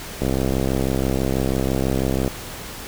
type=click train; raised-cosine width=2 ms; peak=-8 dBFS; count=137; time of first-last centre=0.22-2.277 s; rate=66.1 Hz; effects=pink hiss -34 dBFS RMS until 2.87 s